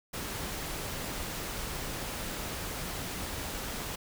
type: noise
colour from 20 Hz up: pink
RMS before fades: -37 dBFS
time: 0.13-3.96 s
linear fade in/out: 10 ms
effects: none